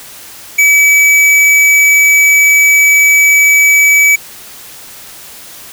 square tone, 2289 Hz, D7, 45 cents flat, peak -5 dBFS, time 0.58-4.16 s, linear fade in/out 10 ms, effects white hiss -32 dBFS RMS until 5.72 s

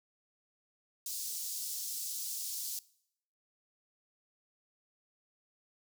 pink high-pass noise, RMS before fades -39 dBFS, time 1.06-2.79 s, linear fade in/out 2 ms, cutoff 5000 Hz, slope 24 dB/octave, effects noise-tail reverb RT60 0.7 s tail -21 dB re dry

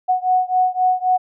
sine beating tone pair, 736 / 739.8 Hz, F#5 / F#5, -9 / 0 cents, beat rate 3.8 Hz, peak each -17 / -18 dBFS, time 0.08-1.18 s, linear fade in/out 20 ms, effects none

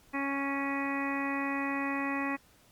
harmonic tone, 277.2 Hz, C#4, in tune, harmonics 1 / 2 / 3 / 4 / 5 / 6 / 7 / 8 / 9, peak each -33 / -42 / -40 / -38 / -47 / -46 / -37 / -47 / -40 dBFS, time 0.13-2.37 s, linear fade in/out 20 ms, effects pink hiss -62 dBFS RMS until 2.71 s + Opus 48 kbps

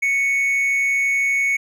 triangle tone with amplitude modulation, 2217 Hz, C#7, in tune, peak -13 dBFS, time 0.02-1.57 s, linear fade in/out 10 ms, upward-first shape sine, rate 229 Hz, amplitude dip 35%, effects none

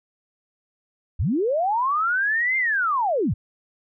sine linear two-way sweep, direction up then down, 53.2 to 2121 to 63.5 Hz, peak -19 dBFS, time 1.19-3.34 s, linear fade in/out 10 ms, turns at 2.57 s, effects none

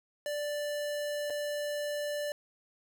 square tone with dropouts, 587.3 Hz, D5, in tune, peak -33 dBFS, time 0.26-2.32 s, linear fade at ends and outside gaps 1 ms, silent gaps 1.3-1.304 s, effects none

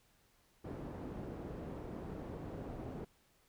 white low-pass noise, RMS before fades -45 dBFS, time 0.64-3.05 s, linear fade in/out 10 ms, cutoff 380 Hz, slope 12 dB/octave, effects pink hiss -71 dBFS RMS until 3.48 s

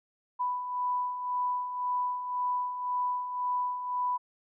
sine beating tone pair, 990 / 991.9 Hz, B5 / B5, +4 / +7 cents, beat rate 1.9 Hz, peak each -37 / -29 dBFS, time 0.39-4.18 s, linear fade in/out 20 ms, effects none

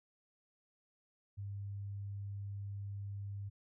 sine tone, 100 Hz, G2, 35 cents sharp, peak -40 dBFS, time 1.37-3.5 s, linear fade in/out 20 ms, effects none

